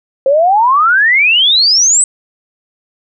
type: exponential sweep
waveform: sine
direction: up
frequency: 523.3 to 8260 Hz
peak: -6 dBFS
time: 0.26-2.04 s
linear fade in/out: 2 ms
effects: none